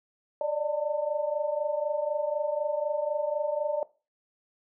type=tone cluster; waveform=sine; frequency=579 / 603 / 898 Hz; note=D5 / D5 / A5; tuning=-25 / +46 / +35 cents; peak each=-30 / -29 / -36 dBFS; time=0.41-3.83 s; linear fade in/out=2 ms; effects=noise-tail reverb RT60 0.3 s tail -18 dB re dry